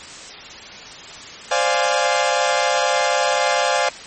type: chord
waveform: sawtooth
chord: D half-diminished seventh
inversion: third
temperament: equal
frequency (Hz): 523.3 / 587.3 / 698.5 / 830.6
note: C5 / D5 / F5 / Ab5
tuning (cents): 0 / 0 / 0 / 0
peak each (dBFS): -18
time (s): 1.51-3.89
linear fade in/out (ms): 5
effects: white hiss -36 dBFS RMS until 4.06 s + MP3 32 kbps